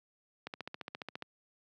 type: click train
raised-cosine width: 0.3 ms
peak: -24 dBFS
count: 12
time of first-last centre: 0.47-1.223 s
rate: 14.6 Hz
effects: high-pass 150 Hz 12 dB/octave